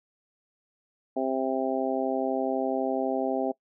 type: harmonic tone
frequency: 132 Hz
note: C3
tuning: 16 cents sharp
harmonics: 2 / 3 / 4 / 5 / 6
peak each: -30 / -32 / -32 / -30 / -33 dBFS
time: 1.16-3.52 s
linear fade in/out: 10 ms
effects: noise-tail reverb RT60 0.1 s tail -22 dB re dry